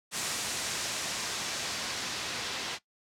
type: noise with low-pass filter sweep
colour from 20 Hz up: white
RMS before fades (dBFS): -35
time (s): 0.11-2.79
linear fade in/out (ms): 50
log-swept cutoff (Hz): 8100 to 4400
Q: 0.95
effects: noise-tail reverb RT60 0.1 s tail -17 dB re dry + high-pass 80 Hz 12 dB/octave